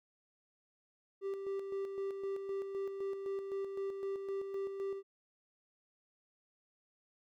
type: tone with tremolo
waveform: triangle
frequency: 392 Hz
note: G4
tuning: in tune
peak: -33 dBFS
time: 1.21-5.03 s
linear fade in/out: 50 ms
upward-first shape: square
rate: 3.9 Hz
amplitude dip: 45%
effects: none